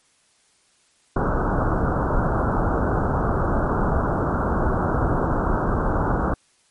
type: low-pass noise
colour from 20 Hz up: pink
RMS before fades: -21 dBFS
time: 1.16-6.34 s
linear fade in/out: 5 ms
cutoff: 1500 Hz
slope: 96 dB/octave
effects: white hiss -61 dBFS RMS until 6.7 s + MP3 48 kbps